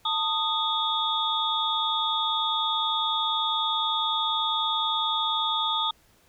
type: tone cluster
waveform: sine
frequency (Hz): 892 / 1241 / 3380 / 3650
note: A5 / D#6 / G#7 / A#7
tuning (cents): +23 / -5 / +30 / -37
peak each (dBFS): -29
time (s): 0.05-5.91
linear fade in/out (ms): 5
effects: pink hiss -61 dBFS RMS until 6.28 s